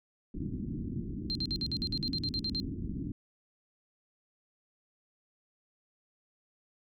white low-pass noise, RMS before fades -37 dBFS, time 0.34-3.12 s, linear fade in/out 5 ms, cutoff 310 Hz, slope 48 dB/octave
sine tone bursts, 4160 Hz, C8, 11 cents flat, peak -31 dBFS, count 13, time 1.3-2.6 s, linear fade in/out 0 ms, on 52 ms, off 52 ms
effects none

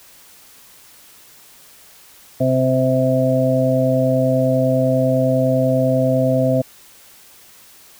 harmonic tone, 130 Hz, C3, 11 cents flat, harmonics 1 / 2 / 4 / 5, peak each -19 / -19 / -19 / -19 dBFS, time 2.4-6.62 s, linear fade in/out 10 ms, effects white hiss -46 dBFS RMS until 7.99 s

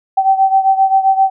sine beating tone pair, 770 / 777.6 Hz, G5 / G5, -31 / -14 cents, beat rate 7.6 Hz, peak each -10 / -14 dBFS, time 0.17-1.3 s, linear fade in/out 10 ms, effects none

